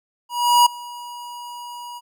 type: tone with ADSR envelope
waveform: square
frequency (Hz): 964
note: B5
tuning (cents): -42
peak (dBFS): -10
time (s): 0.29-2.01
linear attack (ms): 370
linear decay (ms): 7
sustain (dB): -23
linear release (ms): 39
effects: none